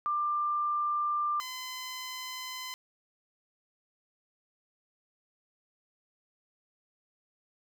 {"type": "tone pair in turn", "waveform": ["sine", "10% pulse"], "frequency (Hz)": [1189, 1021.5], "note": ["D6", "C6"], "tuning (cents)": [21, -42], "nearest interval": "minor third", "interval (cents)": 263, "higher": "first", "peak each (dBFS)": [-27, -29], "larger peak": "first", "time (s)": [[0.06, 1.4], [1.4, 2.74]], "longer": "neither", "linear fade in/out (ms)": 0, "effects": []}